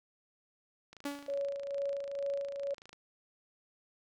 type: click train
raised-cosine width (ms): 0.2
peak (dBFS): -34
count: 55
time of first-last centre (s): 0.93-2.93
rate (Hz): 27
type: tone with exponential decay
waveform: sawtooth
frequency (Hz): 284.8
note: C#4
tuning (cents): +47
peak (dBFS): -29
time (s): 1.05-1.46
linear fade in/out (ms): 5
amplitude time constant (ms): 89
type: tone with tremolo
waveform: sine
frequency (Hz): 560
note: C#5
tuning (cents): +18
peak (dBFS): -31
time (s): 1.28-2.74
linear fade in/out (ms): 5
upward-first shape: sine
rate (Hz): 2.2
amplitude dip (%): 55
effects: none